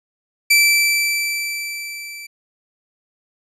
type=tone with level ramp; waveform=sawtooth; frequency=2329 Hz; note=D7; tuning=15 cents flat; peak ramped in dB=-6 to -29 dBFS; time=0.5-2.27 s; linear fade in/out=10 ms; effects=resampled to 32000 Hz